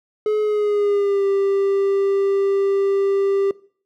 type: tone with pitch glide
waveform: triangle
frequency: 425.3 to 394.5 Hz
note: G#4 to G4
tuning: +41 to +11 cents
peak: -14 dBFS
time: 0.26-3.51 s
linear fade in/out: 2 ms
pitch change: -130 cents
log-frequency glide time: 0.41-1.26 s
effects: noise-tail reverb RT60 0.5 s tail -21 dB re dry